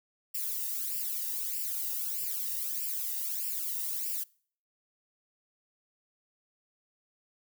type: noise with flanger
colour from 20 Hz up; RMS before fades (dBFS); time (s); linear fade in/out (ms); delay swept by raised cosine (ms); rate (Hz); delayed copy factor
violet; -34; 0.34-4.24; 10; 0.39 to 1.09; 1.6; +0.85
effects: noise-tail reverb RT60 0.5 s tail -24 dB re dry